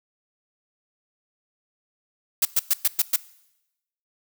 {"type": "noise bursts", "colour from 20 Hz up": "blue", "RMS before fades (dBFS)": -19, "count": 6, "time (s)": [2.42, 3.162], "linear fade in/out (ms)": 5, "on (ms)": 32, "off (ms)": 110, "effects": ["noise-tail reverb RT60 0.9 s tail -20 dB re dry"]}